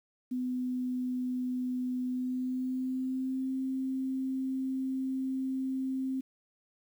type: tone with pitch glide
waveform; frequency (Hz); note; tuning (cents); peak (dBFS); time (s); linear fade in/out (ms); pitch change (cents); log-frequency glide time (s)
sine; 251.7 to 263.3; B3 to C4; +33 to +11; -30; 0.31-6.21; 10; +78; 2.04-3.54
effects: 10-bit